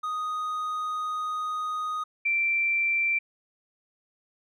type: tone pair in turn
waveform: triangle / sine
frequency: 1244.5 / 2349 Hz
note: D#6 / D7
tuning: 0 / 0 cents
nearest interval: major seventh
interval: 1100 cents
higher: second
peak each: -26 / -22 dBFS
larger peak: second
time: 0.03-2.04 / 2.25-3.19 s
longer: first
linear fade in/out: 10 ms
effects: none